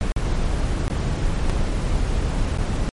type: noise with dropouts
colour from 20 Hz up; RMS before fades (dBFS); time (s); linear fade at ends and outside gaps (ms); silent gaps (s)
brown; -21; 0.01-2.89; 0; 0.119-0.164 / 0.88-0.899 / 1.497-1.501 / 2.575-2.585
effects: MP3 48 kbps

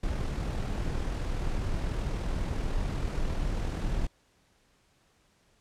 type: noise with amplitude modulation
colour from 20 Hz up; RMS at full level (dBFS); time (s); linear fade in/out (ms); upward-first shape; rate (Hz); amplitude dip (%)
brown; -29; 0.03-4.07; 5; sine; 40.4; 30
effects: pink hiss -67 dBFS RMS until 5.6 s + low-pass 9000 Hz 12 dB/octave

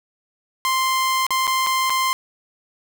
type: tone with dropouts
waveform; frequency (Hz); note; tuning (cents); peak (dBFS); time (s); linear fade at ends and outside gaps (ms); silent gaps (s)
sawtooth; 1046.5; C6; 0; -14; 0.65-2.13; 0; 1.266-1.306 / 1.47-1.477 / 1.665-1.67 / 1.897-1.903
effects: none

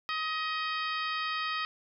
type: harmonic tone with a mistuned harmonic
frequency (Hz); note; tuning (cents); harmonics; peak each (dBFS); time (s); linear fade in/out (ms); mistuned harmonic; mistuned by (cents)
630; D#5; +21; 2 / 3 / 4 / 5 / 6 / 7 / 8; -33 / -37 / -39 / -41 / -43 / -44 / -45; 0.09-1.65; 0; 7; +56
effects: none

